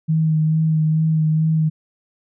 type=tone with vibrato; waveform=sine; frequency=157.6 Hz; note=D#3; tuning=23 cents sharp; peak=-14 dBFS; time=0.08-1.7 s; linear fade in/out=20 ms; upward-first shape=sine; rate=2.3 Hz; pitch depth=20 cents each way; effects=none